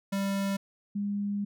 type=tone pair in turn; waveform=square / sine; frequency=196.9 / 203 Hz; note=G3 / G#3; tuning=+8 / -39 cents; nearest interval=minor second; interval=53 cents; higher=second; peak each=-28 dBFS; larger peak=neither; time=0.12-0.57 / 0.95-1.45 s; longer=second; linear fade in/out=10 ms; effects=none